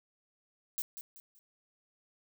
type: noise with echo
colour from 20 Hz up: violet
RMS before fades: -35 dBFS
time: 0.78-0.82 s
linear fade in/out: 0 ms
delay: 190 ms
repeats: 3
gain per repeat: -9 dB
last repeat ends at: 1.39 s
effects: none